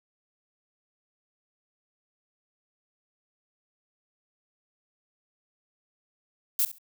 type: noise with echo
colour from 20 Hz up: violet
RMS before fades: -24 dBFS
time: 6.59-6.65 s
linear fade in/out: 2 ms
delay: 67 ms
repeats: 2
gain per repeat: -15 dB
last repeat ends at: 6.784 s
effects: none